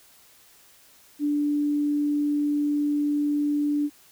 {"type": "tone", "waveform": "sine", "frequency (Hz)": 292.8, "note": "D4", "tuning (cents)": -5, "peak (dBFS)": -21, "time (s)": [1.19, 3.9], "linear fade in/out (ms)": 50, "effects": ["white hiss -55 dBFS RMS until 4.11 s"]}